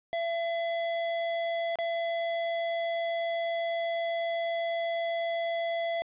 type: tone with dropouts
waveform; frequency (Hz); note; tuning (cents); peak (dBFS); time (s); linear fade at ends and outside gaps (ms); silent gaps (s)
square; 673; E5; +36; -29; 0.13-6.02; 0; 1.756-1.787
effects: resampled to 8000 Hz + 10-bit